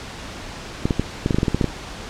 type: clicks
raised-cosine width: 3 ms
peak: -5 dBFS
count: 12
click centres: 0.855 / 0.908 / 0.996 / 1.261 / 1.308 / 1.345 / 1.385 / 1.431 / 1.482 / 1.546 / 1.612 / 1.643 s
effects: pink hiss -34 dBFS RMS until 2.09 s + low-pass 6000 Hz 12 dB/octave